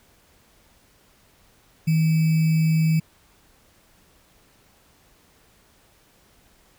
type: tone with sample-and-hold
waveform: sine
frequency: 160 Hz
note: D#3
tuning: 49 cents sharp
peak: -16 dBFS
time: 1.87-3 s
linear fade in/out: 10 ms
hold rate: 2450 Hz
effects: pink hiss -58 dBFS RMS until 6.78 s